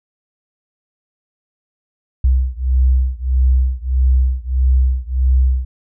sine beating tone pair, 63.5 / 65.1 Hz, B1 / C2, +49 / -8 cents, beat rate 1.6 Hz, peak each -14 / -15 dBFS, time 2.24-5.65 s, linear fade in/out 5 ms, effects none

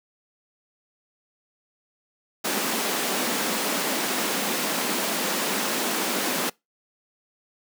pink high-pass noise, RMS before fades -26 dBFS, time 2.44-6.5 s, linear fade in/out 10 ms, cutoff 190 Hz, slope 48 dB/octave, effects noise-tail reverb RT60 0.2 s tail -25 dB re dry

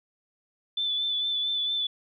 sine tone with vibrato, 3500 Hz, A7, 10 cents flat, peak -25 dBFS, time 0.77-1.87 s, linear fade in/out 5 ms, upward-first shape sine, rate 4.4 Hz, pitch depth 26 cents each way, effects none

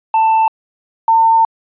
triangle / sine tone pair in turn, 887 / 903 Hz, A5 / A5, +14 / +45 cents, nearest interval unison, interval 31 cents, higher second, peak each -7 dBFS, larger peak neither, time 0.14-0.48 / 1.08-1.45 s, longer second, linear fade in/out 2 ms, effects resampled to 8000 Hz

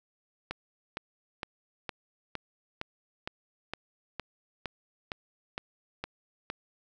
click train, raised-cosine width 0.3 ms, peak -18 dBFS, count 14, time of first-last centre 0.51-6.501 s, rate 2.17 Hz, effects none

